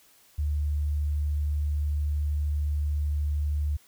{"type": "tone", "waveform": "sine", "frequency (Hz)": 73.9, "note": "D2", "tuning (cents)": 11, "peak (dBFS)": -24, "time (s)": [0.38, 3.77], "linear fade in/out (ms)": 10, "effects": ["white hiss -59 dBFS RMS until 3.87 s"]}